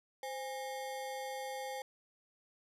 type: ring-modulated tone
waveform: square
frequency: 670 Hz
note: E5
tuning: 28 cents sharp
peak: -37 dBFS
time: 0.23-1.82 s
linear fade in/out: 2 ms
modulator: 149 Hz
effects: resampled to 32000 Hz + 12-bit